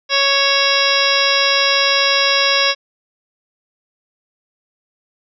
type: harmonic tone with a mistuned harmonic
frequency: 554.4 Hz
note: C#5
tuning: in tune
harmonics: 1 / 2 / 3 / 4 / 5 / 6 / 7 / 9 / 10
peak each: -21 / -21 / -21 / -21 / -21 / -21 / -21 / -21 / -21 dBFS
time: 0.09-2.75 s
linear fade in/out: 50 ms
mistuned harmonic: 5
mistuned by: -17 cents
effects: none

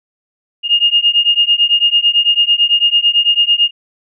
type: beating tone pair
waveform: sine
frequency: 2835 / 2844 Hz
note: F7 / F7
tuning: +25 / +31 cents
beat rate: 9 Hz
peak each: -12 dBFS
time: 0.63-3.71 s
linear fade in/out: 50 ms
effects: none

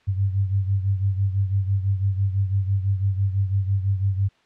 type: beating tone pair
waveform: sine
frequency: 96.7 / 102.7 Hz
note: G2 / G#2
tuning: -23 / -19 cents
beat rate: 6 Hz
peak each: -20 / -26 dBFS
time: 0.07-4.29 s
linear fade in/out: 20 ms
effects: white hiss -60 dBFS RMS until 4.45 s + low-pass 3000 Hz 12 dB/octave

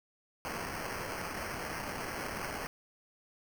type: noise with sample-and-hold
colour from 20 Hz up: white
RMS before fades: -39 dBFS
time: 0.45-2.67 s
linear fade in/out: 0 ms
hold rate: 3675 Hz
effects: none

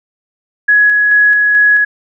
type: tone with tremolo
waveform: sine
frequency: 1678 Hz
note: G#6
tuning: 17 cents sharp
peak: -5 dBFS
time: 0.68-1.85 s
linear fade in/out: 10 ms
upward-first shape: square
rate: 2.3 Hz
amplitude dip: 25%
effects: none

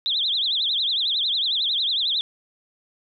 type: tone with vibrato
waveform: sine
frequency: 3600 Hz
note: A7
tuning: 39 cents sharp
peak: -20 dBFS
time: 0.06-2.21 s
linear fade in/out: 0 ms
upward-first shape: triangle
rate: 11 Hz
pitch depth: 250 cents each way
effects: none

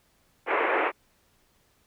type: band-pass noise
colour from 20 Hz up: pink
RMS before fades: -25 dBFS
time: 0.46-0.92 s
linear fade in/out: 50 ms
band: 340 to 2500 Hz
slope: 48 dB/octave
effects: pink hiss -66 dBFS RMS until 1.86 s

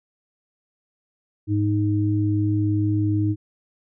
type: tone pair together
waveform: sine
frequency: 104.54 / 311.1 Hz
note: G#2 / D#4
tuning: +12 / 0 cents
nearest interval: octave + perfect fifth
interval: 1888 cents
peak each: -20 / -22 dBFS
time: 1.47-3.36 s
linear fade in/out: 50 ms
effects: none

